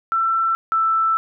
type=tone pair in turn; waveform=sine; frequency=1339 / 1325.2 Hz; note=E6 / E6; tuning=+27 / +9 cents; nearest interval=unison; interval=18 cents; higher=first; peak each=-16 / -15 dBFS; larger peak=second; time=0.12-0.55 / 0.72-1.17 s; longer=second; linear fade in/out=0 ms; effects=none